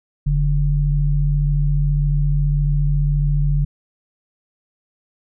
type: tone pair together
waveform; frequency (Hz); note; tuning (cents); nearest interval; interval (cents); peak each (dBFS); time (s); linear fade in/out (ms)
sine; 43.67 / 145.4; F1 / D3; +1 / -17; octave + major sixth; 2082; -17; 0.26-3.65; 10
effects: none